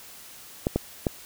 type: clicks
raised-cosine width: 2 ms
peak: -9 dBFS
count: 3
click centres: 0.669 / 0.76 / 1.068 s
effects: white hiss -46 dBFS RMS until 1.25 s